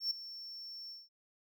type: tone with ADSR envelope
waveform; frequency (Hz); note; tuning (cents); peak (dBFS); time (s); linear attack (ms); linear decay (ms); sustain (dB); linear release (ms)
triangle; 5430; F8; -50; -28; 0-1.09; 110; 3; -15; 190
effects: none